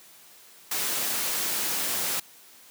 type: noise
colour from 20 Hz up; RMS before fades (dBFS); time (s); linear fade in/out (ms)
white; -28; 0.71-2.2; 5
effects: white hiss -52 dBFS RMS until 2.7 s + high-pass 150 Hz 12 dB/octave